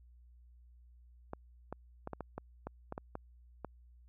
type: clicks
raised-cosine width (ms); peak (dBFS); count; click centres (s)
1; -26; 11; 1.334 / 1.726 / 2.074 / 2.133 / 2.207 / 2.38 / 2.67 / 2.924 / 2.979 / 3.154 / 3.647
effects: added 60 Hz sine -57 dBFS peak until 4.08 s